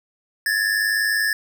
square tone pair together, 1687 / 1787.3 Hz, G#6 / A6, +27 / +27 cents, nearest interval minor second, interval 100 cents, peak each -22 dBFS, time 0.46-1.33 s, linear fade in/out 2 ms, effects none

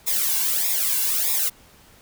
blue noise with flanger, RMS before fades -22 dBFS, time 0.06-1.5 s, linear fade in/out 20 ms, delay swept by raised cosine 0.66 to 1.63 ms, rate 1.6 Hz, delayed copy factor -0.9, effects pink hiss -52 dBFS RMS until 2.01 s

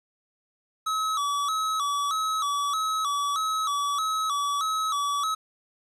square tone with vibrato, 1212 Hz, D#6, 46 cents flat, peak -25 dBFS, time 0.86-5.35 s, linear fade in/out 10 ms, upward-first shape square, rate 1.6 Hz, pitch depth 100 cents each way, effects low-pass 10000 Hz 12 dB/octave + 9-bit

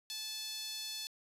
sawtooth tone with high-pass filter, 870 Hz, A5, 20 cents flat, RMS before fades -42 dBFS, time 0.1-1.07 s, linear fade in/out 0 ms, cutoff 4100 Hz, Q 2.8, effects resampled to 32000 Hz

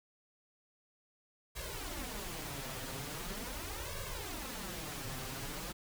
pink noise with flanger, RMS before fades -42 dBFS, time 1.55-5.73 s, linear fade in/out 20 ms, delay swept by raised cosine 1.8 to 7.7 ms, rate 0.41 Hz, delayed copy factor +0.9, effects none

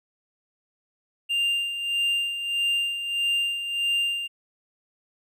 triangle tone with tremolo, 2794 Hz, F7, in tune, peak -19 dBFS, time 1.29-4.28 s, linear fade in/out 20 ms, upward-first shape sine, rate 1.6 Hz, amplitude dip 60%, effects none

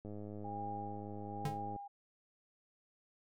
click train, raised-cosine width 2 ms, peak -34 dBFS, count 179, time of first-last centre 0.05-1.762 s, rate 104 Hz
sine tone with tremolo, 806 Hz, G5, 48 cents sharp, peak -40 dBFS, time 0.44-1.88 s, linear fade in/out 10 ms, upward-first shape sine, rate 1.1 Hz, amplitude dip 75%
square tone with exponential decay, 146 Hz, D3, 10 cents flat, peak -32 dBFS, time 1.45-1.61 s, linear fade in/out 2 ms, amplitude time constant 34 ms
effects none

